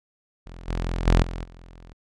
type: tone with level steps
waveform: sawtooth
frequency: 42.84 Hz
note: F1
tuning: 33 cents flat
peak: -35 / -21 / -11 / -26 / -40 dBFS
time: 0.46-1.93 s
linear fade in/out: 0 ms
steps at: 0.68 / 1.06 / 1.22 / 1.44 s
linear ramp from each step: 5 ms
effects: low-pass 6000 Hz 12 dB/octave